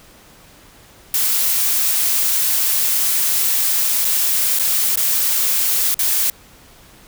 blue noise with dropouts, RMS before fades -17 dBFS, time 1.14-6.3 s, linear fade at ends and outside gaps 1 ms, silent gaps 4.047-4.051 / 4.588-4.596 / 4.957-4.973 / 5.943-5.991 s, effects pink hiss -46 dBFS RMS until 7.07 s

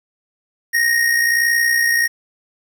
square tone with amplitude modulation, 1864.7 Hz, A#6, in tune, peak -12 dBFS, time 0.73-2.08 s, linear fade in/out 20 ms, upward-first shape sine, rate 61.3 Hz, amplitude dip 50%, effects 8-bit

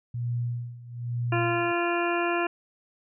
sine tone with tremolo, 120 Hz, B2, 49 cents flat, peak -25 dBFS, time 0.14-1.72 s, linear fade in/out 5 ms, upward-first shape sine, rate 1.1 Hz, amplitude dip 85%
harmonic tone, 345.3 Hz, F4, 20 cents flat, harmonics 1 / 2 / 3 / 4 / 5 / 7 / 8, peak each -27 / -30 / -32 / -33 / -34 / -35 / -36 dBFS, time 1.32-2.47 s, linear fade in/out 5 ms
effects none

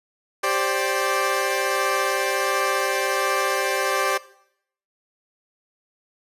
15% pulse chord, G suspended fourth, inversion none, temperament equal with one note detuned, 392 / 527.5 / 587.3 Hz, G4 / C5 / D5, 0 / +14 / 0 cents, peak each -19 dBFS, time 0.43-4.18 s, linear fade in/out 10 ms, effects noise-tail reverb RT60 0.7 s tail -18 dB re dry + resampled to 32000 Hz

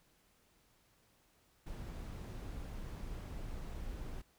brown noise, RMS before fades -44 dBFS, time 1.66-4.22 s, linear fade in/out 10 ms, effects pink hiss -71 dBFS RMS until 4.38 s

